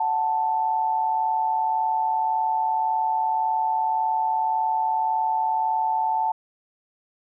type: tone pair together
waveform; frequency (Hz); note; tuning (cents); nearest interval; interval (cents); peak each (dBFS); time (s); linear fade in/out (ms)
sine; 740 / 881.8; F#5 / A5; 0 / +4; minor third; 304; -27 / -21; 0-6.32; 5
effects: none